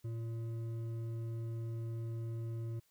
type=tone with hard clipping; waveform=triangle; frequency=114.6 Hz; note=A#2; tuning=29 cents flat; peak=-39 dBFS; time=0.04-2.8 s; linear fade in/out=10 ms; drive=11 dB; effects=white hiss -73 dBFS RMS until 2.9 s